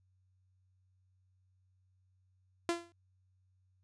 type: tone with exponential decay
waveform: sawtooth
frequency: 341.5 Hz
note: F4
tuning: 39 cents flat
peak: -24 dBFS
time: 2.69-2.92 s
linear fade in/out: 0 ms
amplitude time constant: 50 ms
effects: added 93 Hz sine -69 dBFS peak until 3.83 s + resampled to 22050 Hz